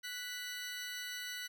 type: tone pair together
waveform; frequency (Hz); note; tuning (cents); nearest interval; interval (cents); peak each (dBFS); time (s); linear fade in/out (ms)
20% pulse; 1480 / 1975.4; F#6 / B6; 0 / 0; perfect fourth; 500; -39 / -38; 0.03-1.48; 20
effects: none